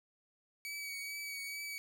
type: tone with vibrato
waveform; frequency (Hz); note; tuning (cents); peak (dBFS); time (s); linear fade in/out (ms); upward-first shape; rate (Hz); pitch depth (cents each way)
sawtooth; 2270; C#7; +41; -37; 0.65-1.78; 0; triangle; 2.3; 27
effects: none